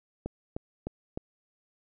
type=click train; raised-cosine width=2 ms; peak=-20 dBFS; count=4; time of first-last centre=0.26-1.175 s; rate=3.28 Hz; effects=none